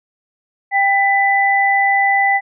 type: tone pair together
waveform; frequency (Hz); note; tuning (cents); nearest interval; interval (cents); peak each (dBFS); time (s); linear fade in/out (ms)
sine; 791 / 1993.2; G5 / B6; +15 / +15; octave + major third; 1600; -14; 0.71-2.41; 50
effects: none